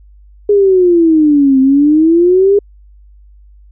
sine exponential two-way sweep, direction down then up, 416.1 to 261.6 to 411.4 Hz, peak -5 dBFS, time 0.49-2.59 s, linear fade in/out 5 ms, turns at 1.6 s, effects added 50 Hz sine -38 dBFS peak until 3.71 s

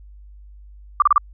sine tone bursts, 1174.7 Hz, D6, in tune, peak -9 dBFS, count 4, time 1-1.18 s, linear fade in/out 2 ms, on 21 ms, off 32 ms, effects added 50 Hz sine -40 dBFS peak until 1.33 s

